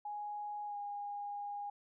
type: tone with pitch glide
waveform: sine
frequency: 830.6 to 816.8 Hz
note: G#5 to G#5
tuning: 0 to -29 cents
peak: -39 dBFS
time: 0.05-1.7 s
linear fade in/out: 5 ms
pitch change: -29 cents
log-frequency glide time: 0.66-0.77 s
effects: none